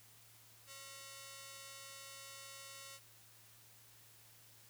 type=ring-modulated tone; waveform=5% pulse; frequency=819 Hz; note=G#5; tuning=24 cents flat; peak=-36 dBFS; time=0.66-3 s; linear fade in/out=50 ms; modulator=269 Hz; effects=added 112 Hz sine -69 dBFS peak until 4.69 s + white hiss -63 dBFS RMS until 4.69 s